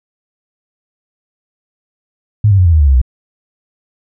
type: tone with pitch steps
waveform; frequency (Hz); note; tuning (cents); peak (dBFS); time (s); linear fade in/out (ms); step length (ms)
sine; 105.8 / 98.15 / 91.05 / 84.46 / 78.35 / 72.68 / 67.42 / 62.55; G#2 / G2 / F#2 / E2 / D#2 / D2 / C#2 / B1; +33 / +3 / -27 / +43 / +13 / -17 / -48 / +23; -5; 2.44-3.016; 5; 72
effects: none